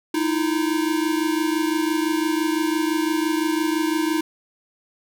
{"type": "tone pair together", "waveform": "square", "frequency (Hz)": [311.1, 337], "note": ["D#4", "E4"], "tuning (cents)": [0, 38], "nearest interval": "minor second", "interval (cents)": 138, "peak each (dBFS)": [-22, -25], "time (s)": [0.14, 4.21], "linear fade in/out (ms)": 5, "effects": []}